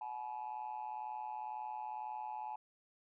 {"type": "tone with amplitude modulation", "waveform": "sine", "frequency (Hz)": 856, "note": "A5", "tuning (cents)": -48, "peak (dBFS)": -35, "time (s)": [0.01, 2.56], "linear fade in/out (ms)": 5, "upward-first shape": "sine", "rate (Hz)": 122, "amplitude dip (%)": 90, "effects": ["tanh soft clip ceiling -35 dBFS"]}